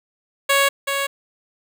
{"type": "tone with echo", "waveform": "10% pulse", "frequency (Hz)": 555, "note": "C#5", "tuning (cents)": 2, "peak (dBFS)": -6, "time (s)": [0.49, 0.69], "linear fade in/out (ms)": 10, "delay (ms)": 380, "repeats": 1, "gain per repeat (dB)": -6, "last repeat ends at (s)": 1.07, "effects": []}